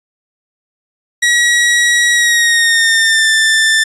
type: tone with pitch glide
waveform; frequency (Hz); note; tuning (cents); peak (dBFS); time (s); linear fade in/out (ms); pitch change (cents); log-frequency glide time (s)
sawtooth; 1914 to 1775.5; A#6 to A6; +45 to +15; -5; 1.22-3.84; 10; -130; 2.13-3.29
effects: resampled to 24000 Hz